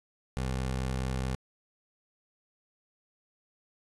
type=tone; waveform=20% pulse; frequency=64.7 Hz; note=C2; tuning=19 cents flat; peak=-25 dBFS; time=0.37-1.35 s; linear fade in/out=0 ms; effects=resampled to 24000 Hz + 10-bit